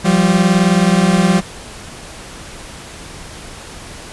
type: beating tone pair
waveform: 40% pulse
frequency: 174.61 / 193.61 Hz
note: F3 / G3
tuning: 0 / -21 cents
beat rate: 19 Hz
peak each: -12 dBFS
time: 0.04-1.41 s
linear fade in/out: 20 ms
effects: pink hiss -33 dBFS RMS until 4.12 s + resampled to 24000 Hz